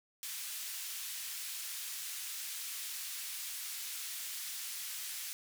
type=band-pass noise; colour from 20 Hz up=white; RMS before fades=-42 dBFS; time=0.23-5.33 s; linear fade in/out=0 ms; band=2000 to 16000 Hz; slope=12 dB/octave; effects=none